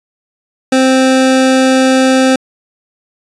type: tone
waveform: 25% pulse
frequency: 261.6 Hz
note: C4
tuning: in tune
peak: -3 dBFS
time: 0.72-2.36 s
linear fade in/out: 5 ms
effects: resampled to 22050 Hz